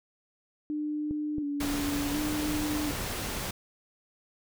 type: tone with vibrato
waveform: sine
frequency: 293.7 Hz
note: D4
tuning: in tune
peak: -29 dBFS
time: 0.7-2.91 s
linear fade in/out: 0 ms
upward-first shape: square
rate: 0.69 Hz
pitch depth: 38 cents each way
type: clicks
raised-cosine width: 3 ms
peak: -24 dBFS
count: 2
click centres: 1.11 / 1.383 s
type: noise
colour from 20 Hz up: pink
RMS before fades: -34 dBFS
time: 1.6-3.51 s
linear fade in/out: 5 ms
effects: none